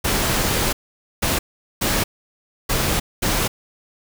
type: noise bursts at uneven times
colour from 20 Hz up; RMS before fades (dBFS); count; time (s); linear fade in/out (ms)
pink; -20; 5; 0.04-0.73 / 1.22-1.39 / 1.81-2.04 / 2.69-3 / 3.22-3.48; 10
effects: none